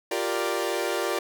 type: chord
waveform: sawtooth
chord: G minor seventh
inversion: third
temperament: equal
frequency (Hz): 349.2 / 392 / 466.2 / 587.3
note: F4 / G4 / Bb4 / D5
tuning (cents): 0 / 0 / 0 / 0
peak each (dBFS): -27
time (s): 0.11-1.19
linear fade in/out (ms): 5
effects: none